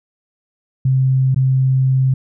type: tone with dropouts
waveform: sine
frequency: 131.6 Hz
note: C3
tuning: 10 cents sharp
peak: -11 dBFS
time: 0.85-2.14 s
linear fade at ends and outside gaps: 5 ms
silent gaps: 1.346-1.36 s
effects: none